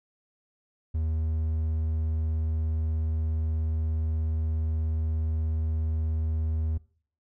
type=tone; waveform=triangle; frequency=79.2 Hz; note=D#2; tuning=31 cents sharp; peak=-23 dBFS; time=0.94-6.78 s; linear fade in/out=10 ms; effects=noise-tail reverb RT60 0.5 s tail -21 dB re dry